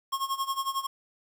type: tone with tremolo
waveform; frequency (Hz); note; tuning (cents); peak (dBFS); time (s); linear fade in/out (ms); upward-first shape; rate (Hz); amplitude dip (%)
square; 1083; C#6; -41; -26; 0.12-0.87; 10; sine; 11; 85
effects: 9-bit